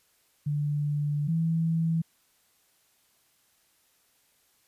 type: tone pair in turn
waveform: sine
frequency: 146.83 / 163.73 Hz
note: D3 / E3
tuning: 0 / -11 cents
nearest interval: major second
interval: 189 cents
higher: second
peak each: -25 / -23 dBFS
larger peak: second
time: 0.46-1.28 / 1.28-2.02 s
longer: first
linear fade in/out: 10 ms
effects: white hiss -67 dBFS RMS until 4.67 s + resampled to 32000 Hz